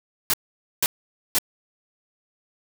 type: noise bursts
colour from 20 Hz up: white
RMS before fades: -20 dBFS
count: 3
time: 0.3-1.385 s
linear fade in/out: 0 ms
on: 35 ms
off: 490 ms
effects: none